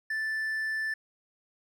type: tone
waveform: triangle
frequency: 1760 Hz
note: A6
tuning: in tune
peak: -27 dBFS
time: 0.1-0.94 s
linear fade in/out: 5 ms
effects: none